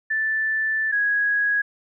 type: tone pair in turn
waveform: sine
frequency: 1760 / 1660.3 Hz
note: A6 / G#6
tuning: 0 / -1 cents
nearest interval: minor second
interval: 101 cents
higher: first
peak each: -20 / -18 dBFS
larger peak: second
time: 0.1-0.92 / 0.92-1.62 s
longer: first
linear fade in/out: 10 ms
effects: none